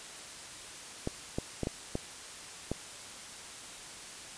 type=clicks; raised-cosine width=2 ms; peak=-18 dBFS; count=6; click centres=1.074 / 1.385 / 1.633 / 1.671 / 1.954 / 2.716 s; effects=white hiss -46 dBFS RMS until 4.37 s + resampled to 22050 Hz